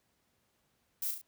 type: noise with echo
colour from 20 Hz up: violet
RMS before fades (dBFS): -35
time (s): 1.02-1.11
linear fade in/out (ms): 2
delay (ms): 35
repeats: 3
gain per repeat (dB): -5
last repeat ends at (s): 1.215
effects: pink hiss -75 dBFS RMS until 1.27 s + high-pass 60 Hz 12 dB/octave